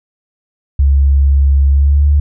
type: tone with pitch glide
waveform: sine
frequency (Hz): 69.3 to 72.62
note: C#2 to D2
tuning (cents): 0 to -19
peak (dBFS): -6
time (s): 0.79-2.2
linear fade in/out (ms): 5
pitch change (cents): +81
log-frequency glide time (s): 1.71-2.08
effects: none